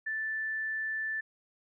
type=tone; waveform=sine; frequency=1760 Hz; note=A6; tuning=in tune; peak=-31 dBFS; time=0.06-1.21 s; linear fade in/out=10 ms; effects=none